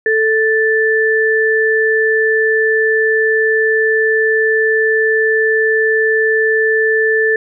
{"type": "tone pair together", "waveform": "sine", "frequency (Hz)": [440, 1760], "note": ["A4", "A6"], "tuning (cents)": [0, 0], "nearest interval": "2 octaves", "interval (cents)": 2400, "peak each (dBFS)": -13, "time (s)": [0.06, 7.36], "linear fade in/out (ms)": 2, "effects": []}